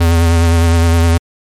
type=tone with vibrato; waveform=square; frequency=83.7 Hz; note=E2; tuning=27 cents sharp; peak=-8 dBFS; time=0-1.18 s; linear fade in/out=10 ms; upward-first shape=triangle; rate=9.7 Hz; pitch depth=36 cents each way; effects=MP3 64 kbps